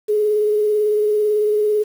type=tone with vibrato; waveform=sine; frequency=421.9 Hz; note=G#4; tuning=27 cents sharp; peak=-14 dBFS; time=0.08-1.84 s; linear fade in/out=20 ms; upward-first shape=sine; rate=18 Hz; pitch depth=24 cents each way; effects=7-bit